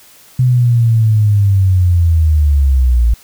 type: linear sweep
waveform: sine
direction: down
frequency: 127.8 to 55.9 Hz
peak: -7 dBFS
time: 0.39-3.14 s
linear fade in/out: 5 ms
effects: white hiss -43 dBFS RMS until 3.23 s